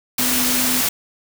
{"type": "tone in noise", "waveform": "sine", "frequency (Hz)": 250.8, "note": "B3", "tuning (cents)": 27, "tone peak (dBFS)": -24, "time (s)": [0.19, 0.81], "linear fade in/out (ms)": 5, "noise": "white", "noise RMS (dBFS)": -19, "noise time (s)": [0.18, 0.89], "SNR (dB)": -8, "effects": []}